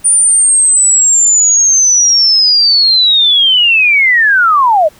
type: linear sweep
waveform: sine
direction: down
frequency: 9397 to 579 Hz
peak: -5 dBFS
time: 0.04-4.89 s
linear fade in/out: 20 ms
effects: pink hiss -43 dBFS RMS until 4.99 s